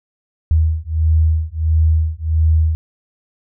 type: beating tone pair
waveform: sine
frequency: 78.8 / 80.3 Hz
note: D#2 / E2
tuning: +23 / -45 cents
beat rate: 1.5 Hz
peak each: -15 dBFS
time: 0.51-2.75 s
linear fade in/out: 0 ms
effects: none